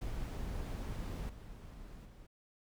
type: noise with level steps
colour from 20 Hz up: brown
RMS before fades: -40 / -50 / -54 dBFS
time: 0.01-2.27 s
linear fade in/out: 10 ms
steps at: 1.29 / 2.05 s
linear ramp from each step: 5 ms
effects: none